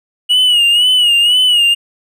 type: tone with vibrato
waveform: triangle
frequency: 2906 Hz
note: F#7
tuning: 32 cents flat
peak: -6 dBFS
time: 0.29-1.75 s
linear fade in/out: 20 ms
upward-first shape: sine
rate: 2 Hz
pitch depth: 71 cents each way
effects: none